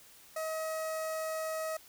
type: tone with notch filter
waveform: sawtooth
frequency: 636 Hz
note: D#5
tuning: 38 cents sharp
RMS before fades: -36 dBFS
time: 0.36-1.77 s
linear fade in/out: 5 ms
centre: 3300 Hz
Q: 0.99
effects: white hiss -57 dBFS RMS until 1.88 s